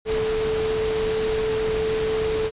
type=tone in noise; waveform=sine; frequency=438.5 Hz; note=A4; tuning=6 cents flat; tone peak=-21 dBFS; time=0.05-2.51 s; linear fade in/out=50 ms; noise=pink; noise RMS=-30 dBFS; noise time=0.05-2.51 s; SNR=+6 dB; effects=resampled to 8000 Hz